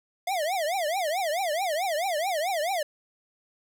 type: tone with vibrato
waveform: square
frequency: 683 Hz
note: F5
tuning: 39 cents flat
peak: -26 dBFS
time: 0.27-2.83 s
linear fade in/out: 5 ms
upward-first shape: triangle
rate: 4.6 Hz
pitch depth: 300 cents each way
effects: none